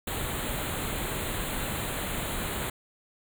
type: band-stop noise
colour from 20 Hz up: pink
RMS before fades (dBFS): -32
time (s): 0.07-2.7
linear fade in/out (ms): 5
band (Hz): 4200 to 6900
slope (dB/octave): 96
effects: none